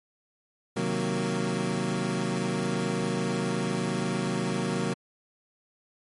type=chord; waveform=25% pulse; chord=C half-diminished seventh; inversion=none; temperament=equal; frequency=130.81 / 155.56 / 185 / 233.1 Hz; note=C3 / Eb3 / Gb3 / Bb3; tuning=0 / 0 / 0 / 0 cents; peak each=-30 / -31 / -26 / -28 dBFS; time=0.76-4.94 s; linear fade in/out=10 ms; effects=MP3 48 kbps